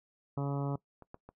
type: harmonic tone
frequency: 140.5 Hz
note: C#3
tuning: 24 cents sharp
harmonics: 1 / 2 / 3 / 4 / 5 / 6 / 7 / 8 / 9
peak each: -32 / -38 / -42 / -44 / -46 / -48 / -49 / -50 / -51 dBFS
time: 0.37-0.76 s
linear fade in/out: 5 ms
type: clicks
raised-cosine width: 1 ms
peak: -36 / -31 / -35 dBFS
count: 3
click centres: 1.023 / 1.144 / 1.29 s
effects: noise-tail reverb RT60 0.1 s tail -20 dB re dry